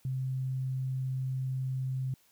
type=tone; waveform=sine; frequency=130.81 Hz; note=C3; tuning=in tune; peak=-30 dBFS; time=0.05-2.14 s; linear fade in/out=2 ms; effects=white hiss -66 dBFS RMS until 2.31 s